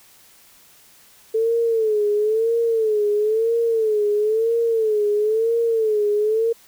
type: tone with vibrato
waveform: sine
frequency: 438.8 Hz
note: A4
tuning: 5 cents flat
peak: -16 dBFS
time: 1.34-6.53 s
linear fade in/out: 10 ms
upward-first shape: sine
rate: 1 Hz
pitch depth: 100 cents each way
effects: white hiss -51 dBFS RMS until 6.67 s